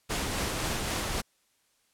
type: noise with tremolo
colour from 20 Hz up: pink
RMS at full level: -30 dBFS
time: 0.09-1.22 s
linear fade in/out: 20 ms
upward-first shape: sine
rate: 3.8 Hz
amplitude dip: 25%
effects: white hiss -70 dBFS RMS until 1.93 s + low-pass 11000 Hz 12 dB/octave